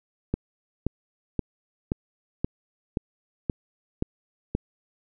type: click train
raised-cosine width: 3 ms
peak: -11 dBFS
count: 9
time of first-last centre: 0.34-4.551 s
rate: 1.9 Hz
effects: none